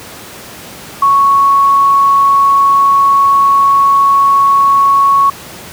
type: tone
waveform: sine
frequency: 1108.7 Hz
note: C#6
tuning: in tune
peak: -5 dBFS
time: 1.02-5.3 s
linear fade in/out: 5 ms
effects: pink hiss -30 dBFS RMS until 5.72 s + high-pass 100 Hz 12 dB/octave